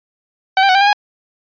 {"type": "tone with pitch steps", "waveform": "sawtooth", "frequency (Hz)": [763, 788, 743, 789, 809, 826], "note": ["G5", "G5", "F#5", "G5", "G#5", "G#5"], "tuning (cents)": [-47, 9, 7, 11, -46, -10], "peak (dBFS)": -5, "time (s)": [0.57, 0.93], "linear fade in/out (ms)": 2, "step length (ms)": 60, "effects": ["resampled to 11025 Hz"]}